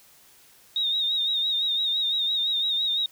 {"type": "tone with vibrato", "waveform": "sine", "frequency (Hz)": 3729, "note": "A#7", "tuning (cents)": 0, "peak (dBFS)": -22, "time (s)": [0.76, 3.06], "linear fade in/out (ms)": 2, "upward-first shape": "sine", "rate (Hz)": 5.9, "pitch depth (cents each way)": 58, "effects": ["white hiss -55 dBFS RMS until 3.11 s"]}